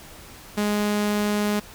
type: tone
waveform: sawtooth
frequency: 207.9 Hz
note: G#3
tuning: 2 cents sharp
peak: -17 dBFS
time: 0.57-1.6 s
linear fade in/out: 10 ms
effects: pink hiss -44 dBFS RMS until 1.74 s